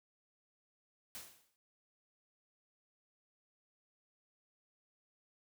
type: noise with exponential decay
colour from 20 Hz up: white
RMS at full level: -45 dBFS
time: 1.15-1.56 s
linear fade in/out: 0 ms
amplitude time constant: 89 ms
effects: none